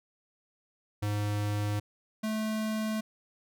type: tone pair in turn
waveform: square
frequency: 103.8 / 217.4 Hz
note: G#2 / A3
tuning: 0 / -21 cents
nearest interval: octave + minor second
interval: 1279 cents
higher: second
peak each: -29 / -30 dBFS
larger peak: first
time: 1.02-1.8 / 2.23-3.01 s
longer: neither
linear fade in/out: 10 ms
effects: none